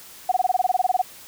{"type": "tone bursts", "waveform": "sine", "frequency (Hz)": 740, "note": "F#5", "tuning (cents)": 0, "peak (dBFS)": -15, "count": 15, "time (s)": [0.29, 1.017], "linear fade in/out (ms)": 5, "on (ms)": 27, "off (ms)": 23, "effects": ["white hiss -44 dBFS RMS until 1.27 s"]}